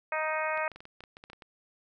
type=harmonic tone; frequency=311.9 Hz; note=D#4; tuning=4 cents sharp; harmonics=2 / 3 / 4 / 5 / 6 / 7 / 8; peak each=-33 / -35 / -36 / -37 / -38 / -38 / -39 dBFS; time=0.12-0.68 s; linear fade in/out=2 ms
type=clicks; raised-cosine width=0.3 ms; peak=-31 dBFS; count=12; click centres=0.575 / 0.717 / 0.76 / 0.805 / 0.854 / 1.006 / 1.038 / 1.169 / 1.239 / 1.3 / 1.332 / 1.422 s
effects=none